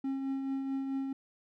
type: tone with tremolo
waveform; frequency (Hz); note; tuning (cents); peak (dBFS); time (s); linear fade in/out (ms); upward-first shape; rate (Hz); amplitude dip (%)
triangle; 270; C#4; -45; -28; 0.04-1.13; 5; triangle; 4.6; 40
effects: none